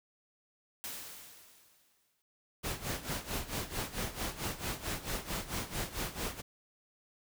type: noise with exponential decay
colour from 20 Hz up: white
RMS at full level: -40 dBFS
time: 0.84-2.22 s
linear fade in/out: 0 ms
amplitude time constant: 300 ms
type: noise with tremolo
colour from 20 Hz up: pink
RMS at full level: -35 dBFS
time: 2.63-6.42 s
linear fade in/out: 20 ms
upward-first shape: sine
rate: 4.5 Hz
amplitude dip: 80%
effects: none

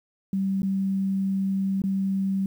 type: tone with dropouts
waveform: sine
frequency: 193.6 Hz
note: G3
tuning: 21 cents flat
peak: -22 dBFS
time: 0.33-2.46 s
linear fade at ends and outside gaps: 2 ms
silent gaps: 0.62-0.63 / 1.819-1.838 s
effects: 9-bit

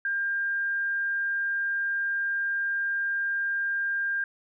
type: tone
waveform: sine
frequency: 1600 Hz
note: G6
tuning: 35 cents sharp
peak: -25 dBFS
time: 0.05-4.24 s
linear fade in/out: 2 ms
effects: none

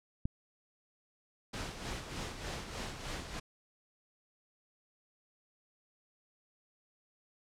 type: click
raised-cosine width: 5 ms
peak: -21 dBFS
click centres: 0.255 s
type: noise with tremolo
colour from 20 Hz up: pink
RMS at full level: -39 dBFS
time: 1.53-3.4 s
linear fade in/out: 10 ms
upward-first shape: sine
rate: 3.3 Hz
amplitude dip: 55%
effects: low-pass 7000 Hz 12 dB/octave

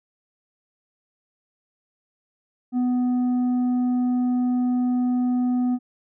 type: tone with tanh clipping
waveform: sine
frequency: 248.5 Hz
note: B3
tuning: 11 cents sharp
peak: -20 dBFS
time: 2.72-5.79 s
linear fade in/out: 50 ms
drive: 5 dB
effects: none

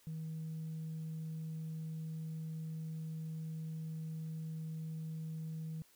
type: tone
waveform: sine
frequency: 159.3 Hz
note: D#3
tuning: 41 cents sharp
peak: -38 dBFS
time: 0.07-5.82 s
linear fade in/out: 0 ms
effects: tanh soft clip ceiling -37 dBFS + white hiss -67 dBFS RMS until 5.95 s

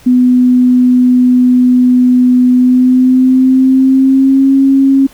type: tone with pitch glide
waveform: sine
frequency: 250 to 271.1 Hz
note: B3 to C#4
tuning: +21 to -38 cents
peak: -4 dBFS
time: 0.06-5.07 s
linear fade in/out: 10 ms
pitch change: +141 cents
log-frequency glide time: 2.51-4.52 s
effects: pink hiss -41 dBFS RMS until 5.13 s

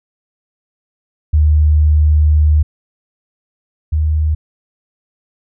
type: tone pair in turn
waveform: sine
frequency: 76 / 77.19 Hz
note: D#2 / D#2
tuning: -40 / -13 cents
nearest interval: unison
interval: 27 cents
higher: second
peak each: -7 / -11 dBFS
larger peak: first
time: 1.33-2.63 / 3.92-4.35 s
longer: first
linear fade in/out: 10 ms
effects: none

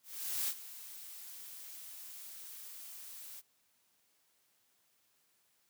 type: noise with ADSR envelope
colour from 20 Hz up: blue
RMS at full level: -34 dBFS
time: 0.03-3.42 s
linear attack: 450 ms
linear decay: 59 ms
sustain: -15 dB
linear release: 33 ms
effects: white hiss -74 dBFS RMS until 5.69 s + high-pass 80 Hz 12 dB/octave

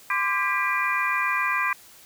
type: tone cluster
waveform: sine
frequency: 1028 / 1175 / 1606 / 1975 / 2397 Hz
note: C6 / D6 / G6 / B6 / D7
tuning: -31 / +1 / +41 / 0 / +35 cents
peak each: -28 dBFS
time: 0.1-1.73 s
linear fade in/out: 2 ms
effects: white hiss -50 dBFS RMS until 2.05 s

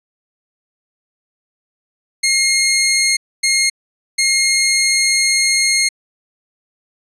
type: tone bursts at uneven times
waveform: 15% pulse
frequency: 2141 Hz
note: C7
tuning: 39 cents sharp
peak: -6 dBFS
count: 3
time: 2.23-3.17 / 3.43-3.7 / 4.18-5.89 s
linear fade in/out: 10 ms
effects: resampled to 24000 Hz

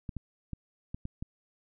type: clicks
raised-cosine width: 5 ms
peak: -24 dBFS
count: 6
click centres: 0.092 / 0.167 / 0.533 / 0.945 / 1.054 / 1.225 s
effects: none

